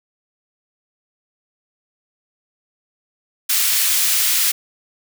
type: high-pass noise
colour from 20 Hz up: white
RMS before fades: -17 dBFS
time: 3.49-4.52 s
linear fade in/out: 10 ms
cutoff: 1900 Hz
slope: 12 dB/octave
effects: none